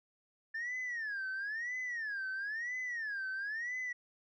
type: tone with vibrato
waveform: sine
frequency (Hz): 1760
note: A6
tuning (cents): 0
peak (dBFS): -34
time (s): 0.54-3.93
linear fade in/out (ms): 10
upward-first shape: sine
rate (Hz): 1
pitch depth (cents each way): 240
effects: tanh soft clip ceiling -34 dBFS